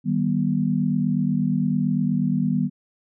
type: chord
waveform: sine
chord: Eb augmented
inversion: none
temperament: just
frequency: 155.56 / 194.45 / 243.1 Hz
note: Eb3 / G3 / B3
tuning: 0 / -14 / -27 cents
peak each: -24 / -23 / -23 dBFS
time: 0.04-2.7 s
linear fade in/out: 50 ms
effects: none